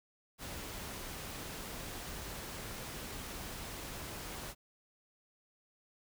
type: noise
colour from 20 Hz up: pink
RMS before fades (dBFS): -44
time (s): 0.38-4.55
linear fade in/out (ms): 50
effects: none